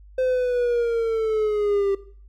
triangle linear sweep, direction down, 517 to 392 Hz, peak -17 dBFS, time 0.18-1.95 s, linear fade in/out 5 ms, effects noise-tail reverb RT60 0.5 s tail -17 dB re dry + added 50 Hz sine -44 dBFS peak until 2.28 s

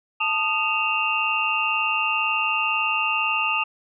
sine tone cluster, 881 / 1234 / 2557 / 2759 Hz, A5 / D#6 / D#7 / F7, +2 / -15 / +47 / -22 cents, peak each -28 / -26 / -28 / -23 dBFS, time 0.2-3.64 s, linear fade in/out 10 ms, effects none

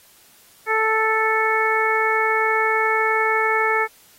harmonic tone, 440 Hz, A4, in tune, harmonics 1 / 2 / 3 / 4 / 5, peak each -23 / -23 / -23 / -23 / -23 dBFS, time 0.66-3.88 s, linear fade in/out 50 ms, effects white hiss -52 dBFS RMS until 4.18 s + AAC 48 kbps

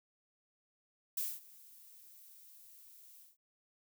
violet noise with ADSR envelope, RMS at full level -35 dBFS, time 1.17-3.37 s, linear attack 7 ms, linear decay 220 ms, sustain -23 dB, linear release 150 ms, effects none

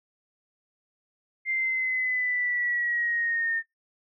sine linear sweep, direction down, 2099 to 1817 Hz, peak -24 dBFS, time 1.45-3.63 s, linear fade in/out 50 ms, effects noise-tail reverb RT60 0.2 s tail -26 dB re dry

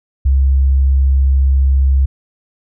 sine tone, 67.3 Hz, C2, 49 cents sharp, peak -8 dBFS, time 0.25-2.06 s, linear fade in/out 10 ms, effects none

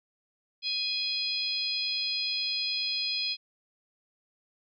harmonic tone, 830.6 Hz, G#5, in tune, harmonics 3 / 4 / 5 / 6, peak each -36 / -35 / -32 / -33 dBFS, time 0.62-3.37 s, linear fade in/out 50 ms, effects none

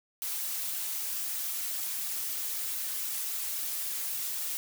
blue noise with flanger, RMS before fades -34 dBFS, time 0.22-4.57 s, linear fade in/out 0 ms, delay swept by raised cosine 1.9 to 6.9 ms, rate 3.8 Hz, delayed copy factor -0.9, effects none

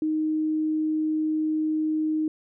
sine tone, 311.1 Hz, D#4, in tune, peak -22 dBFS, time 0.02-2.28 s, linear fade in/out 2 ms, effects none

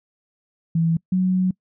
sine tone pair in turn, 164.81 / 184.99 Hz, E3 / F#3, 0 / 0 cents, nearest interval major second, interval 200 cents, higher second, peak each -16 dBFS, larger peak neither, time 0.75-0.97 / 1.12-1.51 s, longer second, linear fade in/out 5 ms, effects noise-tail reverb RT60 0.1 s tail -25 dB re dry

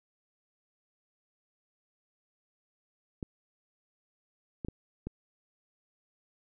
clicks, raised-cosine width 3 ms, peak -23 dBFS, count 4, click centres 3.228 / 4.648 / 4.685 / 5.07 s, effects none

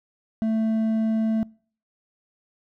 sine tone with hard clipping, 221.3 Hz, A3, 10 cents sharp, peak -22 dBFS, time 0.42-1.43 s, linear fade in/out 0 ms, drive 5 dB, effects noise-tail reverb RT60 0.5 s tail -26 dB re dry

